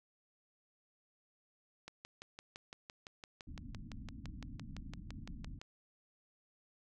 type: click train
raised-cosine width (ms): 0.2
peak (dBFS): -30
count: 23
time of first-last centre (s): 1.88-5.615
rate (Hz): 5.89
type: low-pass noise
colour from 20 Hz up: pink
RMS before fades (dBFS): -48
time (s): 3.47-5.59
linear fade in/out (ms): 2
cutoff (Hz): 300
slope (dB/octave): 96
effects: none